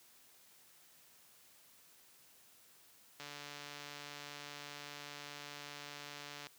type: click train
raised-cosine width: 0.2 ms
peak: -30 dBFS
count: 475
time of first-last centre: 3.2-6.469 s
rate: 145 Hz
effects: white hiss -64 dBFS RMS until 6.58 s + high-pass 80 Hz 12 dB/octave